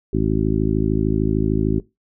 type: harmonic tone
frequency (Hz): 53.3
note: G#1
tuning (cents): +46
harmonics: 1 / 2 / 3 / 4 / 5 / 6 / 7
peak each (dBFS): -24 / -24 / -24 / -24 / -24 / -24 / -24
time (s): 0.13-1.8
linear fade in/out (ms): 5
effects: noise-tail reverb RT60 0.2 s tail -19 dB re dry